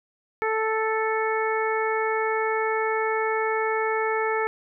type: harmonic tone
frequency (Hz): 440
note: A4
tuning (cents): 0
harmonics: 1 / 2 / 3 / 4 / 5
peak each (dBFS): -25 / -28 / -30 / -31 / -32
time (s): 0.42-4.47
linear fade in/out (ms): 0
effects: none